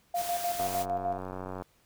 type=tone with tremolo; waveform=sine; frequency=698.5 Hz; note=F5; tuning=in tune; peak=-27 dBFS; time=0.14-1.18 s; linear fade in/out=5 ms; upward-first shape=square; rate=6.6 Hz; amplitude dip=60%
type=noise; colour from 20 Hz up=white; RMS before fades=-38 dBFS; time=0.14-0.86 s; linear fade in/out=50 ms
type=click train; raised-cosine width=1 ms; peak=-24 dBFS; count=96; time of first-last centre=0.6-1.622 s; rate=93 Hz
effects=pink hiss -66 dBFS RMS until 1.85 s